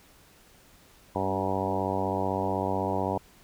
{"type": "harmonic tone with a mistuned harmonic", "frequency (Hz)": 95.9, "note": "G2", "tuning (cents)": -37, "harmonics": [1, 2, 3, 4, 5, 6, 7, 8, 9, 10], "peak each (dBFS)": [-35, -35, -35, -35, -35, -35, -35, -35, -35, -35], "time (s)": [1.15, 3.18], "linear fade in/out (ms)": 5, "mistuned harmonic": 3, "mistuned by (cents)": -16, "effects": ["pink hiss -57 dBFS RMS until 3.43 s"]}